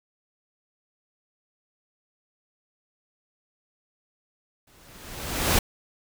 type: noise with exponential growth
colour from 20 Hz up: pink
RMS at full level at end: -19 dBFS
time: 4.67-5.59 s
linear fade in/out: 5 ms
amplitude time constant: 200 ms
effects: none